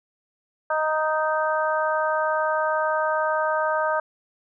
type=harmonic tone; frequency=311.1 Hz; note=D#4; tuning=in tune; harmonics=2 / 3 / 4 / 5; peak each=-24 / -26 / -27 / -28 dBFS; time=0.7-4 s; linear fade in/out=5 ms; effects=none